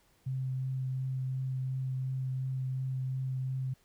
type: tone with vibrato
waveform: sine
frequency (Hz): 130.81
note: C3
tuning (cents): 0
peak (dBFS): -31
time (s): 0.26-3.74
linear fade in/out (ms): 10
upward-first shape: triangle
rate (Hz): 2.8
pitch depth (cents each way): 12
effects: pink hiss -68 dBFS RMS until 3.84 s